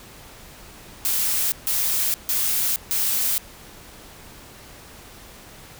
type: noise bursts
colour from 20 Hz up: blue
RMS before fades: -22 dBFS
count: 4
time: 1.05-3.38 s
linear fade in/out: 0 ms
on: 470 ms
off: 150 ms
effects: pink hiss -44 dBFS RMS until 5.79 s